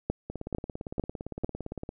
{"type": "two click trains", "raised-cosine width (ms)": 2, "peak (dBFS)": [-13, -22], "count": [4, 29], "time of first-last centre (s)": [[0.1, 1.445], [0.3, 1.891]], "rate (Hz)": [2.23, 17.6], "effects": []}